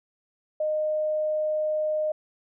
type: tone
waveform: sine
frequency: 615 Hz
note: D#5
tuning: 20 cents flat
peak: -23 dBFS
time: 0.6-2.12 s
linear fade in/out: 5 ms
effects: none